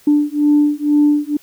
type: beating tone pair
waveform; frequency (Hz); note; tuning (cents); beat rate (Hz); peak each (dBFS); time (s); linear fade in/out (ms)
sine; 293.7 / 295.8; D4 / D4; 0 / +13; 2.1; -13; 0.07-1.37; 5
effects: tanh soft clip ceiling -4 dBFS + white hiss -49 dBFS RMS until 1.42 s